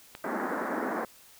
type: click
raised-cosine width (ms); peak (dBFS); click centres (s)
0.3; -24; 0.151
type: band-pass noise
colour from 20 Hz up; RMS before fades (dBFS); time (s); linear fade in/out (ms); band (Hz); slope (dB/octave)
pink; -32; 0.24-1.05; 2; 210 to 1800; 48
effects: white hiss -55 dBFS RMS until 1.39 s